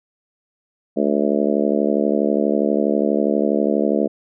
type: harmonic tone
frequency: 72.3 Hz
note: D2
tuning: 27 cents flat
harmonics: 3 / 4 / 5 / 6 / 7 / 8 / 9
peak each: -21 / -22 / -23 / -24 / -24 / -25 / -26 dBFS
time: 0.96-4.08 s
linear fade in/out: 20 ms
effects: none